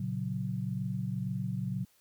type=chord; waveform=sine; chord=F# major; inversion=first; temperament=equal; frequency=116.54 / 138.59 / 185 Hz; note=A#2 / C#3 / F#3; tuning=0 / 0 / 0 cents; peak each=-36 / -36 / -35 dBFS; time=0-1.85 s; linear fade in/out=5 ms; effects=white hiss -67 dBFS RMS until 2 s